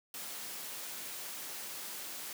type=high-pass noise; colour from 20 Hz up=white; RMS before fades=-43 dBFS; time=0.14-2.33 s; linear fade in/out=2 ms; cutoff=180 Hz; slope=12 dB/octave; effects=none